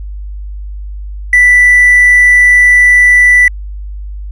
triangle tone with hard clipping, 1975.5 Hz, B6, in tune, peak -3 dBFS, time 1.33-3.48 s, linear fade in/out 2 ms, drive 4 dB, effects added 50 Hz sine -20 dBFS peak until 4.31 s + resampled to 32000 Hz

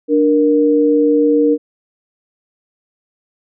sine tone pair together, 295.1 / 468.4 Hz, D4 / A#4, +8 / +8 cents, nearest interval minor sixth, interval 800 cents, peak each -12 dBFS, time 0.08-1.58 s, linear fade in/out 50 ms, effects none

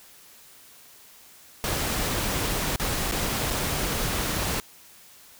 pink noise with dropouts, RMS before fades -27 dBFS, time 1.64-4.6 s, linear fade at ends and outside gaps 0 ms, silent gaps 2.76-2.798 / 3.113-3.121 / 3.504-3.508 s, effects white hiss -51 dBFS RMS until 5.39 s

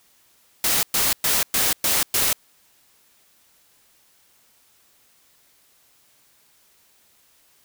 white noise bursts, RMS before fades -20 dBFS, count 6, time 0.64-2.33 s, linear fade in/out 2 ms, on 190 ms, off 110 ms, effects white hiss -59 dBFS RMS until 7.64 s

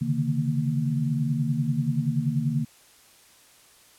sine tone cluster, 135.6 / 146.2 / 156.3 / 231.2 Hz, C#3 / D3 / D#3 / A#3, -38 / -7 / +8 / -14 cents, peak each -28 dBFS, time 0.01-2.65 s, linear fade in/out 10 ms, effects white hiss -55 dBFS RMS until 3.98 s + low-pass 12000 Hz 12 dB/octave

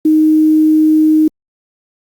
sine tone with quantisation, 311.1 Hz, D#4, in tune, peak -6 dBFS, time 0.05-1.28 s, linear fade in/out 5 ms, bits 6, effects Opus 48 kbps

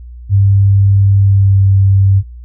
sine tone with pitch glide, 99 to 97.52 Hz, G2 to G2, +18 to -8 cents, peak -5 dBFS, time 0.29-2.23 s, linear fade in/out 50 ms, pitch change -26 cents, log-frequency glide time 1.22-1.61 s, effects added 60 Hz sine -28 dBFS peak until 2.44 s

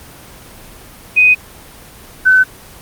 sine tone pair in turn, 2498 / 1516.4 Hz, D#7 / F#6, +6 / +42 cents, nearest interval major sixth, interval 864 cents, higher first, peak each -5 dBFS, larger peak neither, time 1.16-1.35 / 2.25-2.44 s, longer neither, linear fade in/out 20 ms, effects pink hiss -37 dBFS RMS until 2.81 s + Opus 24 kbps

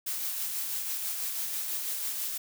blue noise with tremolo, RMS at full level -32 dBFS, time 0.06-2.38 s, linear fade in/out 10 ms, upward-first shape sine, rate 6.1 Hz, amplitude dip 30%, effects none

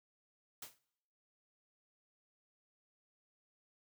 white noise with exponential decay, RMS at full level -43 dBFS, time 0.62-0.79 s, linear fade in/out 5 ms, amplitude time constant 36 ms, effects noise-tail reverb RT60 0.8 s tail -23 dB re dry

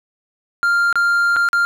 triangle tone with dropouts, 1396 Hz, F6, 1 cent flat, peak -11 dBFS, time 0.63-1.65 s, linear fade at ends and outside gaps 0 ms, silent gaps 0.927-0.956 / 1.361-1.366 / 1.488-1.531 s, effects none

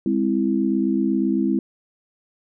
sine chord, Ab augmented, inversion none, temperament equal with one note detuned, 203.8 / 261.6 / 329.6 Hz, Ab3 / C4 / E4, -32 / 0 / 0 cents, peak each -22 dBFS, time 0.06-1.59 s, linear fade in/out 2 ms, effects none

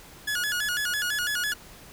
sawtooth tone with vibrato, 1568 Hz, G6, in tune, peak -22 dBFS, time 0.27-1.54 s, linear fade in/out 10 ms, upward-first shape square, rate 6 Hz, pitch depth 140 cents each way, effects pink hiss -48 dBFS RMS until 1.92 s

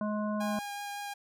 harmonic tone, 210.9 Hz, G#3, 27 cents sharp, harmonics 1 / 3 / 5 / 7, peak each -31 / -36 / -39 / -46 dBFS, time 0.01-0.59 s, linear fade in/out 2 ms
sawtooth tone with vibrato, 813 Hz, G#5, 37 cents flat, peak -33 dBFS, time 0.4-1.14 s, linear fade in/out 10 ms, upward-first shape triangle, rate 5.4 Hz, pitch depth 10 cents each way
effects none

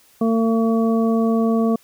harmonic tone, 226.3 Hz, A3, 49 cents sharp, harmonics 1 / 2 / 3 / 5, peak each -16 / -22 / -26 / -30 dBFS, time 0.21-1.76 s, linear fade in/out 5 ms, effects white hiss -54 dBFS RMS until 1.83 s

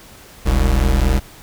square tone pair together, 41.21 / 65.41 Hz, E1 / C2, 0 / 0 cents, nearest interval minor sixth, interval 800 cents, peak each -16 dBFS, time 0.45-1.2 s, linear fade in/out 20 ms, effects pink hiss -42 dBFS RMS until 1.42 s

